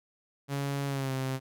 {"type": "tone with pitch glide", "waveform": "sawtooth", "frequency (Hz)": [140, 132.14], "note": ["C#3", "C3"], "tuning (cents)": [18, 17], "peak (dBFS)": -26, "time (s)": [0.48, 1.4], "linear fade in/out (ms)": 50, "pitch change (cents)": -101, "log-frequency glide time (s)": [0.87, 1.13], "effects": []}